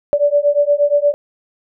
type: beating tone pair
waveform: sine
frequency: 576 / 584.5 Hz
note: D5 / D5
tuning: -34 / -8 cents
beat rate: 8.5 Hz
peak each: -14 dBFS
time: 0.13-1.14 s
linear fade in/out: 0 ms
effects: none